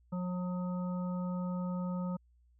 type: harmonic tone with a mistuned harmonic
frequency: 180 Hz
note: F#3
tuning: 47 cents flat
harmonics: 1 / 3 / 5 / 7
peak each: -33 / -44 / -48 / -48 dBFS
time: 0.12-2.17 s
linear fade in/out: 10 ms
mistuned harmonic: 5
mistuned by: +21 cents
effects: added 60 Hz sine -63 dBFS peak until 2.59 s